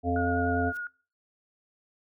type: harmonic tone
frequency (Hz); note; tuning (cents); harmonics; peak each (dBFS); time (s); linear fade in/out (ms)
87.31; F2; 0; 1 / 3 / 5 / 7 / 8; -30 / -29 / -32 / -41 / -29; 0.03-0.73; 50
type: tone with vibrato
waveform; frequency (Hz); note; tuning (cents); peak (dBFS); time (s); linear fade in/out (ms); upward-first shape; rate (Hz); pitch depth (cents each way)
sine; 1441; F#6; -46; -32; 0.16-0.87; 2; triangle; 10; 20
type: noise with exponential growth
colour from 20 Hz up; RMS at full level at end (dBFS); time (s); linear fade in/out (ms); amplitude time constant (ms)
white; -49; 0.7-0.77; 0; 15
effects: noise-tail reverb RT60 0.4 s tail -24 dB re dry